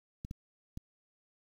clicks, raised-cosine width 5 ms, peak -28 dBFS, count 3, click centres 0.249 / 0.311 / 0.774 s, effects 9-bit

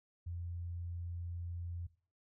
sine tone, 86.4 Hz, F2, 18 cents flat, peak -39 dBFS, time 0.26-1.87 s, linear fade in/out 10 ms, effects noise-tail reverb RT60 0.4 s tail -18 dB re dry

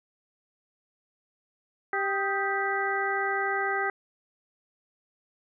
harmonic tone with a mistuned harmonic, 392.9 Hz, G4, 4 cents sharp, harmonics 1 / 2 / 3 / 4 / 5, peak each -32 / -31 / -33 / -31 / -32 dBFS, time 1.93-3.9 s, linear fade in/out 2 ms, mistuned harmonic 3, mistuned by +95 cents, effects none

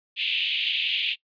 white band-pass noise, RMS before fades -26 dBFS, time 0.16-1.16 s, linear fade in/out 50 ms, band 2500 to 3400 Hz, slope 48 dB/octave, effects noise-tail reverb RT60 0.1 s tail -22 dB re dry + resampled to 11025 Hz

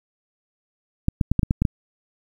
clicks, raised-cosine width 5 ms, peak -6 dBFS, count 8, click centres 1.084 / 1.212 / 1.316 / 1.393 / 1.432 / 1.509 / 1.62 / 1.652 s, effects 8-bit

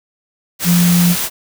sine tone in noise, 174.61 Hz, F3, in tune, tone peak -9 dBFS, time 0.64-1.16 s, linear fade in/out 50 ms, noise white, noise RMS -19 dBFS, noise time 0.59-1.3 s, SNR +7 dB, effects none

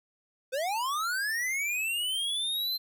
square linear sweep, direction up, 492 to 4138 Hz, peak -29 dBFS, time 0.52-2.78 s, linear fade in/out 20 ms, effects none

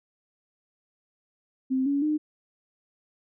sine tone with pitch steps, 261.6 / 282 / 304 Hz, C4 / C#4 / D#4, 0 / +30 / -40 cents, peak -22 dBFS, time 1.7-2.18 s, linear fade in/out 20 ms, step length 160 ms, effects none

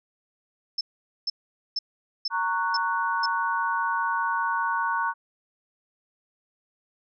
sine tone bursts, 5274 Hz, E8, in tune, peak -24 dBFS, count 6, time 0.78-3.26 s, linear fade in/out 5 ms, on 30 ms, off 460 ms
sine chord, F# major, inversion first, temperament just, 925 / 1110 / 1480 Hz, A#5 / C#6 / F#6, -14 / +2 / 0 cents, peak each -27 / -28 / -28 dBFS, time 2.3-5.14 s, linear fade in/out 50 ms
effects none

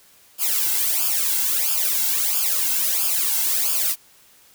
blue noise with flanger, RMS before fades -21 dBFS, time 0.38-3.96 s, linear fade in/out 50 ms, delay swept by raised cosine 0.5 to 1.7 ms, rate 1.5 Hz, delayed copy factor -0.95, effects white hiss -53 dBFS RMS until 4.54 s

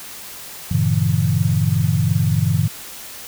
sine chord, G diminished seventh, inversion none, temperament equal with one note detuned, 98 / 116.54 / 142.08 / 164.81 Hz, G2 / Bb2 / Db3 / Fb3, 0 / 0 / +43 / 0 cents, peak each -20 dBFS, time 0.71-2.68 s, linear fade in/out 5 ms, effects white hiss -35 dBFS RMS until 3.27 s

